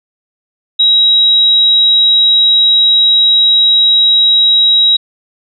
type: tone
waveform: sine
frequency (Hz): 3840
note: B7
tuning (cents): -49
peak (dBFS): -5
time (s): 0.79-4.97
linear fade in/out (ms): 10
effects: none